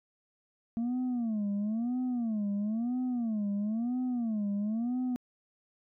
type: tone with vibrato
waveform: sine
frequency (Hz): 226.1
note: A3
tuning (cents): +47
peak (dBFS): -26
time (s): 0.77-5.16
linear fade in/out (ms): 0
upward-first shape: sine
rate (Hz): 1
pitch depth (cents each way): 200
effects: tanh soft clip ceiling -28 dBFS